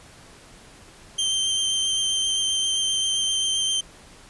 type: tone with vibrato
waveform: sawtooth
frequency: 3136 Hz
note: G7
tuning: in tune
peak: -18 dBFS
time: 1.18-3.81 s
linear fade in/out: 10 ms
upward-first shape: triangle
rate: 7.6 Hz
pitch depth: 15 cents each way
effects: pink hiss -48 dBFS RMS until 4.29 s + resampled to 24000 Hz